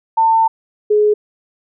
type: tone pair in turn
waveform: sine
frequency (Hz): 898 / 420.5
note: A5 / G#4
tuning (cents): +35 / +22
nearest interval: octave + minor second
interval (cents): 1313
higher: first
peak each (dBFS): -9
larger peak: neither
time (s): 0.17-0.48 / 0.9-1.14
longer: first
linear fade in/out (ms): 10
effects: none